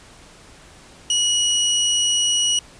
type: tone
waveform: 25% pulse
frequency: 2915 Hz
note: F#7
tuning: 26 cents flat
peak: -13 dBFS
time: 1.1-2.59 s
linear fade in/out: 2 ms
effects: pink hiss -46 dBFS RMS until 2.79 s + resampled to 22050 Hz